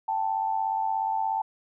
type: tone pair together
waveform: sine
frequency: 783.1 / 880 Hz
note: G5 / A5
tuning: -2 / 0 cents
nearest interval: major second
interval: 202 cents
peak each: -29 / -26 dBFS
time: 0.08-1.42 s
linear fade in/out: 5 ms
effects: none